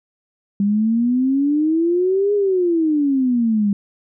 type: exponential two-way sweep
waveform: sine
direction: up then down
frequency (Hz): 198.1 to 415.3 to 198.1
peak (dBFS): -14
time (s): 0.6-3.73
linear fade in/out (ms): 2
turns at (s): 2.34
effects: none